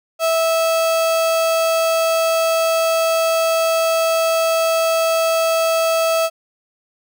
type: tone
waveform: 35% pulse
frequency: 654 Hz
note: E5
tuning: 14 cents flat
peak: -13 dBFS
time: 0.19-6.3 s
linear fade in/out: 50 ms
effects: none